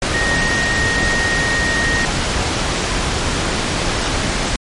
sine tone in noise, 1864.7 Hz, A#6, in tune, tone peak -17 dBFS, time 0.14-2.05 s, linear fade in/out 2 ms, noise pink, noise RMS -18 dBFS, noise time 0.02-4.56 s, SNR -2 dB, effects low-pass 7000 Hz 12 dB/octave + MP3 48 kbps

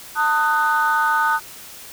sine chord, D# diminished, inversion second, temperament just, 896 / 1244.5 / 1493.4 Hz, A5 / D#6 / F#6, +31 / 0 / +16 cents, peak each -19 dBFS, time 0.15-1.4 s, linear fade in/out 50 ms, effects tanh soft clip ceiling -9 dBFS + white hiss -39 dBFS RMS until 1.92 s

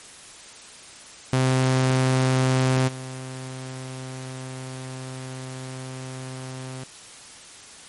sawtooth tone with level steps, 130 Hz, C3, 11 cents flat, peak -14 / -29 dBFS, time 1.33-6.84 s, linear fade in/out 2 ms, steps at 2.87 s, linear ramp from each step 20 ms, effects white hiss -44 dBFS RMS until 7.88 s + MP3 48 kbps

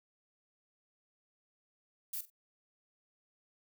violet noise with echo, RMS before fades -39 dBFS, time 2.13-2.21 s, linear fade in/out 5 ms, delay 46 ms, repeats 2, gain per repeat -14 dB, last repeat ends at 2.302 s, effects none

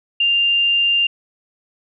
sine tone, 2794 Hz, F7, in tune, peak -13 dBFS, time 0.2-1.07 s, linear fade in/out 5 ms, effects none

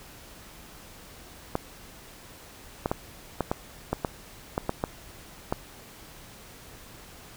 clicks, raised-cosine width 1 ms, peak -11 dBFS, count 11, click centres 1.554 / 2.859 / 2.915 / 3.407 / 3.515 / 3.93 / 4.048 / 4.579 / 4.694 / 4.839 / 5.525 s, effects pink hiss -48 dBFS RMS until 7.36 s

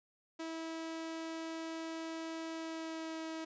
sawtooth tone with pitch glide, 325.1 to 321.6 Hz, E4 to E4, -24 to -43 cents, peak -36 dBFS, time 0.39-3.45 s, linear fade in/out 10 ms, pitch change -19 cents, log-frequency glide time 2.52-3.2 s, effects resampled to 16000 Hz

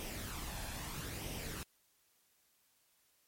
pink noise with flanger, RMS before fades -43 dBFS, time 0-1.63 s, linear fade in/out 0 ms, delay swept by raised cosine 0.34 to 1.21 ms, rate 0.77 Hz, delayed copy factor +0.5, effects white hiss -73 dBFS RMS until 3.27 s + MP3 64 kbps

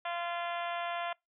harmonic tone, 344.8 Hz, F4, 22 cents flat, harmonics 2 / 3 / 4 / 5 / 6 / 7 / 8 / 9 / 10, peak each -36 / -40 / -42 / -44 / -46 / -47 / -48 / -49 / -50 dBFS, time 0.05-1.13 s, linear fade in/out 5 ms, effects noise-tail reverb RT60 0.2 s tail -26 dB re dry

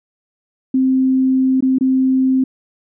sine tone with dropouts, 261.6 Hz, C4, in tune, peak -11 dBFS, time 0.74-2.44 s, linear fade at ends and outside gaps 5 ms, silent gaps 1.607-1.624 / 1.785-1.809 s, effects none

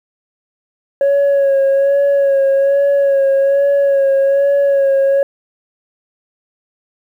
sine tone with vibrato, 554 Hz, C#5, 1 cent flat, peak -7 dBFS, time 1.01-5.23 s, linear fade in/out 2 ms, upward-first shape sine, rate 1.2 Hz, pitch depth 29 cents each way, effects tanh soft clip ceiling -8 dBFS + 8-bit

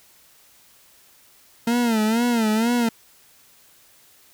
40% pulse tone with vibrato, 228.1 Hz, A#3, 37 cents flat, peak -17 dBFS, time 1.67-2.89 s, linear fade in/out 5 ms, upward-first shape sine, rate 2.1 Hz, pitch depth 110 cents each way, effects white hiss -54 dBFS RMS until 4.33 s

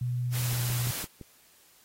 sine tone with pitch glide, 123.3 to 121.39 Hz, B2 to B2, -2 to -29 cents, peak -27 dBFS, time 0.01-0.91 s, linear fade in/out 5 ms, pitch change -27 cents, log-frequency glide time 0.41-0.46 s
white noise, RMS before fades -35 dBFS, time 0.31-1.07 s, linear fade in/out 50 ms
click train, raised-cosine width 3 ms, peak -29 dBFS, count 5, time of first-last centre 0.53-1.213 s, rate 5.86 Hz
effects white hiss -60 dBFS RMS until 1.84 s + AAC 48 kbps

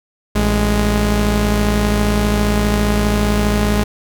sawtooth tone pair together, 55.01 / 207.7 Hz, A1 / G#3, 0 / 0 cents, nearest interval octave + major seventh, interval 2300 cents, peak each -12 dBFS, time 0.35-3.84 s, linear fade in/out 10 ms, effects none

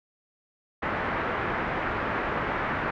white low-pass noise, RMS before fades -29 dBFS, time 0.82-2.91 s, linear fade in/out 10 ms, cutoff 1800 Hz, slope 24 dB/octave, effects none

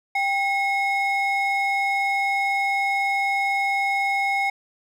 triangle ring-modulated tone, 1480 Hz, F#6, in tune, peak -15 dBFS, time 0.15-4.5 s, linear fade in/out 5 ms, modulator 689 Hz, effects none

